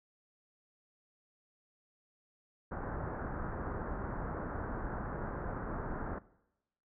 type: low-pass noise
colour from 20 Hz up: pink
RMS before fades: -39 dBFS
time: 2.71-6.19 s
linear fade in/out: 10 ms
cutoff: 1600 Hz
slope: 48 dB/octave
effects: noise-tail reverb RT60 0.9 s tail -20 dB re dry